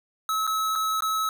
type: tone with dropouts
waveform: square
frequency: 1293 Hz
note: E6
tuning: 34 cents flat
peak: -24 dBFS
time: 0.29-1.29 s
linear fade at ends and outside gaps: 1 ms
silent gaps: 0.468-0.475 / 0.754-0.758 / 1.006-1.022 s
effects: none